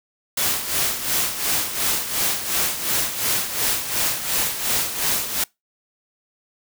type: noise with tremolo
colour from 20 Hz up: white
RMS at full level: -20 dBFS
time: 0.37-5.44 s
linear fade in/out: 5 ms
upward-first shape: sine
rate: 2.8 Hz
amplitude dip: 65%
effects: noise-tail reverb RT60 0.2 s tail -25 dB re dry